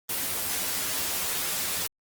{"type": "noise with comb filter", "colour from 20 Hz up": "white", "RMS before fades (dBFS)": -29, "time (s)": [0.09, 1.87], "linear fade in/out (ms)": 5, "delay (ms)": 11, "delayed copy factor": 0.6, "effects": ["Opus 24 kbps"]}